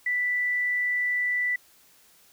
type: tone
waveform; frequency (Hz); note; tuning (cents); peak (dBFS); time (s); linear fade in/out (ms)
sine; 1975.5; B6; 0; -23; 0.06-1.56; 5
effects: white hiss -58 dBFS RMS until 2.32 s